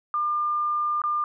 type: tone with dropouts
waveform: sine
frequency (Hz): 1200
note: D6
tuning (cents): +37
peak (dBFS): -22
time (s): 0.14-1.24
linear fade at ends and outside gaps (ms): 1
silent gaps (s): 1.018-1.038
effects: none